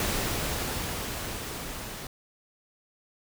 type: noise with level ramp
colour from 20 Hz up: pink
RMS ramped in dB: -28 to -39 dBFS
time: 0-2.07 s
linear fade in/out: 2 ms
effects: none